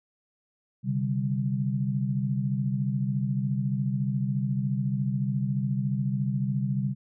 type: chord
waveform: sine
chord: C suspended second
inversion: none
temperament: equal with one note detuned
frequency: 132.72 / 146.83 / 196 Hz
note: C3 / D3 / G3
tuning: +25 / 0 / 0 cents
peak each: -27 / -32 / -29 dBFS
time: 0.83-6.95 s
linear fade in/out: 50 ms
effects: none